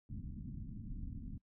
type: low-pass noise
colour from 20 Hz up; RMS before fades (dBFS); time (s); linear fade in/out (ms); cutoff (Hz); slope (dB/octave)
pink; -45; 0.09-1.38; 5; 260; 48
effects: noise-tail reverb RT60 0.1 s tail -24 dB re dry